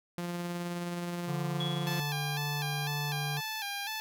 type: tone with tremolo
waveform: sawtooth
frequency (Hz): 174.2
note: F3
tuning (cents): -4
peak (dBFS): -29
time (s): 0.18-2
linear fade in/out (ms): 0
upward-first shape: sine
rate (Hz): 19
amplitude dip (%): 25
type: harmonic tone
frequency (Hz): 146.2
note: D3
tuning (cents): -7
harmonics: 1 / 3 / 5 / 7 / 8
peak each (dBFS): -33 / -47 / -46 / -50 / -51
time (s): 1.27-3.41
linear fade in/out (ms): 20
type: tone with exponential decay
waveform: sine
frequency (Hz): 3360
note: G#7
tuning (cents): +19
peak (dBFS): -33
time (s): 1.6-2.52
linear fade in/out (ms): 5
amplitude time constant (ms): 200
type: tone with vibrato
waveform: 10% pulse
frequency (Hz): 838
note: G#5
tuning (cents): +15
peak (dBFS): -26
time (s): 1.87-4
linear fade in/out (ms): 0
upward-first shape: square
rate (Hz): 2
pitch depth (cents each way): 72
effects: none